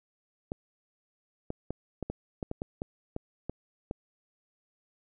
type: clicks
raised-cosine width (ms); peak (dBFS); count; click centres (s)
2; -20; 12; 0.519 / 1.504 / 1.706 / 2.027 / 2.1 / 2.428 / 2.514 / 2.619 / 2.819 / 3.164 / 3.496 / 3.911
effects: none